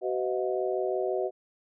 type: harmonic tone with a mistuned harmonic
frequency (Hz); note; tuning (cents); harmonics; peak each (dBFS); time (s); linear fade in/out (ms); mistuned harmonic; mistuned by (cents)
126.1; B2; +36; 3 / 4 / 5 / 6; -29 / -33 / -32 / -36; 0.01-1.31; 50; 6; -95
effects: none